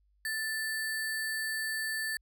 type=tone with sample-and-hold; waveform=sine; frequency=1760 Hz; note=A6; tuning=in tune; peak=-31 dBFS; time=0.25-2.17 s; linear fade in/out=2 ms; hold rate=6300 Hz; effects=added 50 Hz sine -66 dBFS peak until 2.21 s